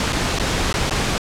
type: noise with dropouts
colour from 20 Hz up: pink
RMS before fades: -20 dBFS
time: 0-1.18 s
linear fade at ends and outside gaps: 1 ms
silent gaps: 0.124-0.129 / 0.387-0.397 / 0.728-0.74 / 0.897-0.908 s
effects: low-pass 7000 Hz 12 dB/octave